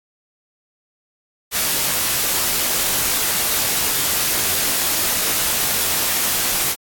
white noise with comb filter, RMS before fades -19 dBFS, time 1.51-6.76 s, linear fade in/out 50 ms, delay 19 ms, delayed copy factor -0.5, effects AAC 64 kbps

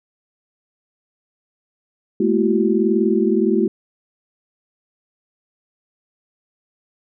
sine tone cluster, 212.3 / 231.8 / 336.6 / 378.4 Hz, G#3 / A#3 / E4 / F#4, +38 / -10 / +36 / +39 cents, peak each -19 / -22 / -19 / -19 dBFS, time 2.2-3.68 s, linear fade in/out 5 ms, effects none

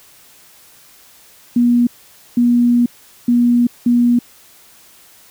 sine tone bursts at uneven times, 240.7 Hz, B3, 44 cents flat, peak -9 dBFS, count 4, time 1.56-1.87 / 2.37-2.86 / 3.28-3.67 / 3.86-4.19 s, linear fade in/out 5 ms, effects white hiss -46 dBFS RMS until 5.3 s

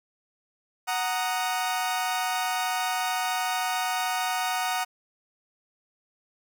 sawtooth chord, D# minor, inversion first, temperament equal, 740 / 932.3 / 1244.5 Hz, F#5 / A#5 / D#6, 0 / 0 / 0 cents, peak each -24 / -28 / -29 dBFS, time 0.87-4.85 s, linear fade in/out 20 ms, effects none

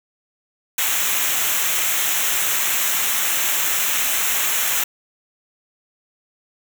white noise with comb filter, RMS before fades -20 dBFS, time 0.78-4.84 s, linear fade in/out 5 ms, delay 0.21 ms, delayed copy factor -0.7, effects none

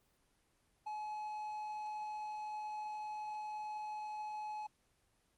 triangle tone, 850 Hz, G#5, 40 cents sharp, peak -37 dBFS, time 0.86-4.67 s, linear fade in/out 10 ms, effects pink hiss -75 dBFS RMS until 5.37 s + Opus 24 kbps

